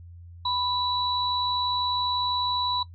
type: tone pair together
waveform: sine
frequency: 990 / 3936 Hz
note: B5 / B7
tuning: +4 / -7 cents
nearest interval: 2 octaves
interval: 2389 cents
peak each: -27 dBFS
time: 0.45-2.83 s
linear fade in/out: 5 ms
effects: noise-tail reverb RT60 0.1 s tail -18 dB re dry + added 86 Hz sine -42 dBFS peak until 2.94 s